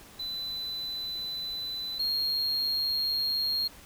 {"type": "tone pair in turn", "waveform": "triangle", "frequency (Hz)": [4000, 4249], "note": ["B7", "C8"], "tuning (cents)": [21, 26], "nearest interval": "minor second", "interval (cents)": 105, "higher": "second", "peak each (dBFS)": [-31, -25], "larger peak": "second", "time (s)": [[0.19, 1.99], [1.99, 3.68]], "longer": "first", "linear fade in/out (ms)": 10, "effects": ["pink hiss -51 dBFS RMS until 3.85 s"]}